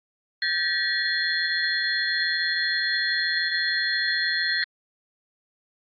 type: tone cluster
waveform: sine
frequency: 1578 / 1745 / 1911 / 3408 / 4216 Hz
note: G6 / A6 / A#6 / G#7 / C8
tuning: +11 / -15 / +43 / +44 / +12 cents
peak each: -31 / -30 / -26 / -34 / -27 dBFS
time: 0.42-4.64 s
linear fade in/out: 2 ms
effects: AAC 32 kbps